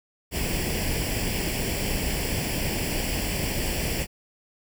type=noise with comb filter; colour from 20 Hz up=pink; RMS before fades=-27 dBFS; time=0.31-4.07 s; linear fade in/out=50 ms; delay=0.39 ms; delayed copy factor=+0.75; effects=none